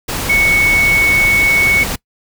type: tone in noise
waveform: sine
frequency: 2217 Hz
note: C#7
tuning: in tune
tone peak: -9 dBFS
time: 0.29-1.84 s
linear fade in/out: 10 ms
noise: pink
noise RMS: -20 dBFS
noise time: 0.08-1.96 s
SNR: +8 dB
effects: noise-tail reverb RT60 0.1 s tail -23 dB re dry